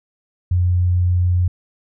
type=tone; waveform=sine; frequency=89.3 Hz; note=F2; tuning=39 cents sharp; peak=-13 dBFS; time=0.51-1.48 s; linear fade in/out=5 ms; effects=none